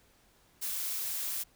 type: noise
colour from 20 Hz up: blue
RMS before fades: -35 dBFS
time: 0.61-1.44 s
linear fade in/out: 20 ms
effects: pink hiss -65 dBFS RMS until 1.55 s